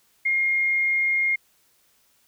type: tone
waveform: sine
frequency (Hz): 2133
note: C7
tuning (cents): +33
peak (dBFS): -19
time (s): 0.25-1.36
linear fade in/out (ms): 10
effects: white hiss -63 dBFS RMS until 2.27 s